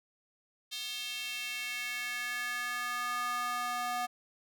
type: tone with high-pass filter sweep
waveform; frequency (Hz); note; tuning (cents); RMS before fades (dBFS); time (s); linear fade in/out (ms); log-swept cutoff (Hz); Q
square; 244.3; B3; -19; -36; 0.71-4.07; 20; 3500 to 860; 3
effects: none